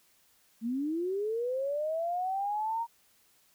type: linear sweep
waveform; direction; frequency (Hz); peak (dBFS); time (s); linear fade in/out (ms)
sine; up; 218.1 to 940; -29; 0.61-2.87; 50
effects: white hiss -66 dBFS RMS until 3.54 s